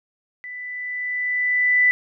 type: tone with level ramp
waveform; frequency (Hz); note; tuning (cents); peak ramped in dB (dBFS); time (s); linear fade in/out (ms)
sine; 1988; B6; +11; -32 to -12; 0.44-1.91; 0
effects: none